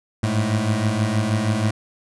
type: beating tone pair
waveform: 25% pulse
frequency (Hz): 103.83 / 110.13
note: G#2 / A2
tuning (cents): 0 / +2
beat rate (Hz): 6.3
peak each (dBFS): -19 / -17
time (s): 0.23-1.71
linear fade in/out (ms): 5
effects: resampled to 24000 Hz